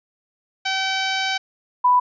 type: tone pair in turn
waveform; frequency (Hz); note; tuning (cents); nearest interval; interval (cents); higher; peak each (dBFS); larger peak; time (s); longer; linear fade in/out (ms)
10% pulse / sine; 767 / 991; G5 / B5; -38 / +6; major third; 444; second; -12; neither; 0.65-1.38 / 1.84-2; first; 10
effects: resampled to 16000 Hz